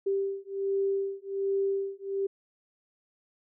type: beating tone pair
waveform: sine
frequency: 392 / 393.3 Hz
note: G4 / G4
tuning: 0 / +6 cents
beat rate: 1.3 Hz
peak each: -30 dBFS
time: 0.06-2.27 s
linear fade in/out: 10 ms
effects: none